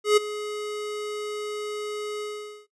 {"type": "tone with ADSR envelope", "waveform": "square", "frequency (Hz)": 420, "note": "G#4", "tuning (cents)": 19, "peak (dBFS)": -14, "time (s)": [0.04, 2.67], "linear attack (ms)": 130, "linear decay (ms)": 12, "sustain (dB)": -16, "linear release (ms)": 460, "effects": ["noise-tail reverb RT60 0.1 s tail -17 dB re dry", "resampled to 24000 Hz"]}